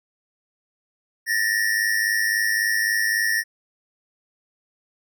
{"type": "tone pair together", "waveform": "square", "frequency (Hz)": [1776.3, 1880], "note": ["A6", "A#6"], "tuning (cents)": [16, 14], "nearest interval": "minor second", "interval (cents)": 98, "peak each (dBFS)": [-23, -23], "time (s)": [1.26, 3.44], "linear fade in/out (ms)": 50, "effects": []}